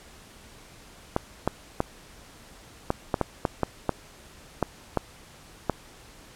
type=clicks; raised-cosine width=1 ms; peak=-8 dBFS; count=12; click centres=1.164 / 1.476 / 1.804 / 2.904 / 3.142 / 3.213 / 3.452 / 3.633 / 3.893 / 4.627 / 4.973 / 5.697 s; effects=pink hiss -50 dBFS RMS until 6.35 s + low-pass 11000 Hz 12 dB/octave